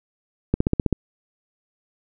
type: click train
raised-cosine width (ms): 3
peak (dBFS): -5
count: 7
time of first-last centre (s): 0.54-0.927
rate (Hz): 15.5
effects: none